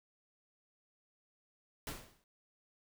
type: noise with exponential decay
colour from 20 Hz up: pink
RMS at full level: -39 dBFS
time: 1.87-2.24 s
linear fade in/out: 1 ms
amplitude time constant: 80 ms
effects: none